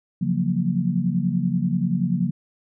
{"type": "chord", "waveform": "sine", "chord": "Gb major seventh", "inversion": "second", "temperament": "equal", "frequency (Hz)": [138.59, 174.61, 185, 233.1], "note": ["Db3", "F3", "Gb3", "Bb3"], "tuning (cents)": [0, 0, 0, 0], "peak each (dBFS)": [-27, -23, -24, -27], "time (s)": [0.21, 2.31], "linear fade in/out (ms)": 10, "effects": []}